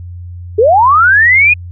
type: linear sweep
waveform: sine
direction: up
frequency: 397 to 2500 Hz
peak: -4 dBFS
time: 0.58-1.54 s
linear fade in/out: 10 ms
effects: added 88 Hz sine -24 dBFS peak until 1.71 s